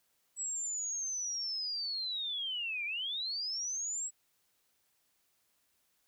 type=linear two-way sweep; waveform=sine; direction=down then up; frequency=7840 to 2306 to 7840 Hz; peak=-34 dBFS; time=0.36-4.11 s; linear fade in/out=50 ms; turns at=2.85 s; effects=white hiss -75 dBFS RMS until 6.07 s